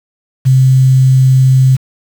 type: tone with quantisation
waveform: sine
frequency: 130.9 Hz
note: C3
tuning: 1 cent sharp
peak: -4 dBFS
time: 0.45-1.77 s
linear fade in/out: 20 ms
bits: 5
effects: none